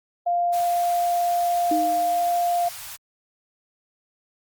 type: tone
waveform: sine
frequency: 698.5 Hz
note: F5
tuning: in tune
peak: -19 dBFS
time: 0.26-2.69 s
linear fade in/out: 10 ms
type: band-stop noise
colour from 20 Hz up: white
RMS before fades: -37 dBFS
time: 0.52-2.97 s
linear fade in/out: 20 ms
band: 140 to 640 Hz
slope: 48 dB/octave
type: tone with exponential decay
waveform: sine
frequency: 311.1 Hz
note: D#4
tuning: in tune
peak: -20 dBFS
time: 1.71-2.4 s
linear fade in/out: 5 ms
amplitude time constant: 150 ms
effects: Opus 48 kbps